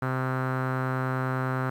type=tone with low-pass filter; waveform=sawtooth; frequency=130 Hz; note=C3; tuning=11 cents flat; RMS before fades=-28 dBFS; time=0.02-1.7 s; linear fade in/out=5 ms; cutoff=1400 Hz; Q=3.5; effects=9-bit